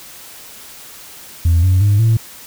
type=tone with pitch steps; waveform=sine; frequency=84 / 92.67 / 102.23 / 112.78 Hz; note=E2 / F#2 / G#2 / A2; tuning=+33 / +3 / -27 / +43 cents; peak=-7 dBFS; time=1.45-2.17 s; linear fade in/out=5 ms; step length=180 ms; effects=tanh soft clip ceiling -7 dBFS + white hiss -37 dBFS RMS until 2.46 s